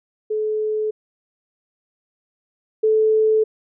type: tone pair in turn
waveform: sine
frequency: 430 / 435.8 Hz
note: A4 / A4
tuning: -40 / -17 cents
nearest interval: unison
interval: 23 cents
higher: second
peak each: -19 / -13 dBFS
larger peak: second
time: 0.3-0.91 / 2.83-3.44 s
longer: neither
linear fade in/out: 10 ms
effects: none